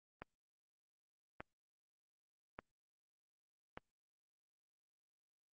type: click train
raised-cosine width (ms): 0.5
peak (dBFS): -30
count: 4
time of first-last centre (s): 0.22-3.775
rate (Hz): 0.844
effects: Opus 32 kbps